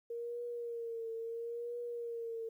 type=tone with vibrato; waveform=sine; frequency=466.2 Hz; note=A#4; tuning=in tune; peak=-38 dBFS; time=0.1-2.49 s; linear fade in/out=5 ms; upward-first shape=triangle; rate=0.74 Hz; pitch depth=54 cents each way; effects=12-bit